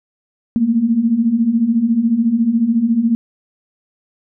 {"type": "beating tone pair", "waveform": "sine", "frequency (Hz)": [220, 234], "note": ["A3", "A#3"], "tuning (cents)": [0, 7], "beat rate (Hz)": 14, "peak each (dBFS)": [-18, -13], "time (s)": [0.56, 3.15], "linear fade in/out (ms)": 0, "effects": []}